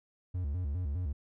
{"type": "tone with vibrato", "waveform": "triangle", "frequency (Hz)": 80.2, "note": "E2", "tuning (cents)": -47, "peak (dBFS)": -29, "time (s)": [0.34, 1.13], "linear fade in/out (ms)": 10, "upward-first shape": "square", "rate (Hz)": 4.9, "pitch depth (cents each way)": 210, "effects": []}